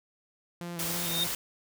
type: tone with vibrato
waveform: sawtooth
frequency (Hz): 170.3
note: F3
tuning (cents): -43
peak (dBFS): -32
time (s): 0.61-1.27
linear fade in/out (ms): 0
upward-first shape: square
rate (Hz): 3.3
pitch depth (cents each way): 28
type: noise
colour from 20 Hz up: white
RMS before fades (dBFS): -33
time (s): 0.79-1.35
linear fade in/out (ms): 2
type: tone with exponential growth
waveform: sine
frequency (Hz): 3683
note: A#7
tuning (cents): -22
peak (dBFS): -24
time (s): 0.82-1.24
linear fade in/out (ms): 5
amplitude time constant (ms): 91
effects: none